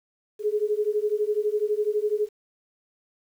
sine beating tone pair, 415.3 / 427.3 Hz, G#4 / G#4, 0 / +49 cents, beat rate 12 Hz, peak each -25 dBFS, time 0.39-2.29 s, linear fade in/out 50 ms, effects 9-bit

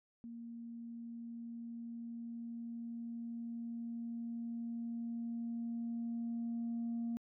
sine tone with level ramp, 233.1 Hz, A#3, in tune, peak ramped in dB -45 to -34 dBFS, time 0.24-7.17 s, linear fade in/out 0 ms, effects tanh soft clip ceiling -33 dBFS

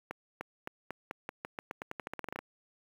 accelerating click train, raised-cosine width 0.5 ms, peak -22 dBFS, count 20, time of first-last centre 0.11-2.39 s, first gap 300 ms, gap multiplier 0.88, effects high-pass 150 Hz 12 dB/octave + 8-bit

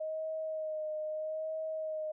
sine tone with vibrato, 625 Hz, D#5, 8 cents sharp, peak -34 dBFS, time 0-2.12 s, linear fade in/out 10 ms, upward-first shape sine, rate 0.78 Hz, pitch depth 25 cents each way, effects none

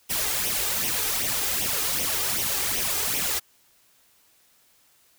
white noise with flanger, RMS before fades -26 dBFS, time 0.09-3.4 s, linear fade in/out 20 ms, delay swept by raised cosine 0.33 to 2.53 ms, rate 2.6 Hz, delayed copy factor +0.65, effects white hiss -61 dBFS RMS until 5.18 s

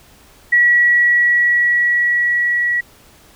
sine tone with level ramp, 1929 Hz, B6, 41 cents flat, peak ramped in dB -8 to -14 dBFS, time 0.52-2.81 s, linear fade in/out 10 ms, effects pink hiss -47 dBFS RMS until 3.35 s

